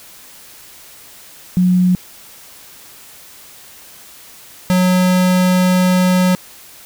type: tone pair in turn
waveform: sine / square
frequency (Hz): 181.5 / 182.87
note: F#3 / F#3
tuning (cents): -33 / -20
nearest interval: unison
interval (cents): 13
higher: second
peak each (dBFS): -9 / -11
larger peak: first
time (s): 1.57-1.95 / 4.7-6.35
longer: second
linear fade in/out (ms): 0
effects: white hiss -40 dBFS RMS until 6.85 s